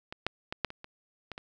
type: clicks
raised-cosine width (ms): 0.3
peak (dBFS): -23 / -12 / -18 / -11 / -26 / -27 / -23 / -24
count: 8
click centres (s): 0.125 / 0.266 / 0.525 / 0.647 / 0.704 / 0.844 / 1.317 / 1.379
effects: none